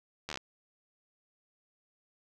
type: slowing click train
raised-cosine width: 0.2 ms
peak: -20 dBFS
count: 7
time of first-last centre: 0.29-0.374 s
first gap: 12 ms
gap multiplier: 1.06
effects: none